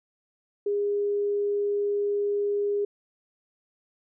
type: tone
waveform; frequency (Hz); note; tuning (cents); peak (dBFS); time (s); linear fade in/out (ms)
sine; 408.2; G#4; -30; -23; 0.66-2.85; 5
effects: none